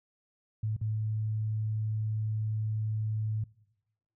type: tone with dropouts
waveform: sine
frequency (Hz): 108.5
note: A2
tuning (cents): -24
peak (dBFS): -28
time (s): 0.63-3.44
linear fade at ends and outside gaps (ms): 5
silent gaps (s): 0.766-0.812
effects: noise-tail reverb RT60 1.0 s tail -23 dB re dry